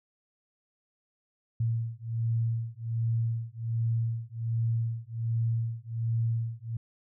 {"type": "beating tone pair", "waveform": "sine", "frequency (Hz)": [114.1, 115.4], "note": ["A#2", "A#2"], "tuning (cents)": [-37, -17], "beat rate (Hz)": 1.3, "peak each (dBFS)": -30, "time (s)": [1.6, 6.77], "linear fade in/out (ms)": 5, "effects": []}